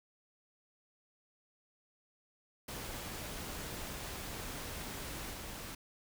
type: noise with level steps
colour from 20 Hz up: pink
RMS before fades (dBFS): -43 / -45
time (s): 2.68-5.75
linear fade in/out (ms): 5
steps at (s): 5.33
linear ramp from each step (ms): 2
effects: none